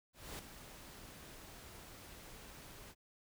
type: noise with ADSR envelope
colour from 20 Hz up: pink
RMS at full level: -45 dBFS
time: 0.13-2.95 s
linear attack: 260 ms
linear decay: 4 ms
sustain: -9 dB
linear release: 51 ms
effects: none